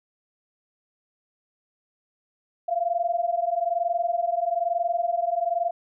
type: tone pair together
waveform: sine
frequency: 678 / 699.1 Hz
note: E5 / F5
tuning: +49 / +2 cents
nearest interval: minor second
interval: 53 cents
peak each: -25 / -25 dBFS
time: 2.68-5.71 s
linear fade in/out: 10 ms
effects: none